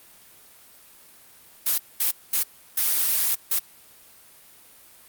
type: noise bursts at uneven times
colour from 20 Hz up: blue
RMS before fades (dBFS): -22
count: 5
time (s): 1.66-1.78 / 2-2.11 / 2.33-2.43 / 2.77-3.35 / 3.51-3.59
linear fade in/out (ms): 5
effects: white hiss -51 dBFS RMS until 5.08 s + Opus 32 kbps